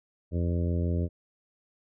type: harmonic tone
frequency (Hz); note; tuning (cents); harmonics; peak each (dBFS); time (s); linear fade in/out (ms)
86; F2; -26; 1 / 2 / 3 / 4 / 5 / 6 / 7; -26 / -32 / -36 / -38 / -40 / -42 / -43; 0.31-1.09; 50
effects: none